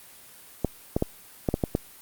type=clicks; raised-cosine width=2 ms; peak=-9 dBFS; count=7; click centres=0.647 / 0.965 / 1.024 / 1.488 / 1.541 / 1.638 / 1.751 s; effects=white hiss -49 dBFS RMS until 2.01 s + Opus 32 kbps